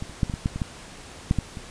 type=clicks; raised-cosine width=5 ms; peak=-19 / -28 / -8 / -17 / -16 / -10 / -17 / -12 / -7 / -10 / -22 dBFS; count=11; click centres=0.024 / 0.096 / 0.232 / 0.298 / 0.339 / 0.459 / 0.56 / 0.618 / 1.311 / 1.387 / 1.572 s; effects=pink hiss -43 dBFS RMS until 1.7 s + resampled to 22050 Hz